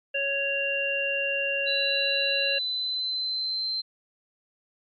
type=harmonic tone; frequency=554.4 Hz; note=C#5; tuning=in tune; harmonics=1 / 3 / 5; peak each=-30 / -33 / -26 dBFS; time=0.14-2.59 s; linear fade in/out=10 ms
type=tone with pitch glide; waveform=sine; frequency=3974 to 4112 Hz; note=B7 to C8; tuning=+10 to -31 cents; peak=-26 dBFS; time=1.66-3.82 s; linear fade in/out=20 ms; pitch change=+59 cents; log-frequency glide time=2.28-3.69 s
effects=MP3 64 kbps